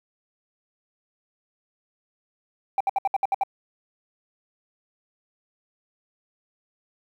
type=tone bursts; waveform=sine; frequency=784 Hz; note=G5; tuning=in tune; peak=-16 dBFS; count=8; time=2.78-3.435 s; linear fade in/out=2 ms; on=25 ms; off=65 ms; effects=tanh soft clip ceiling -18 dBFS + 9-bit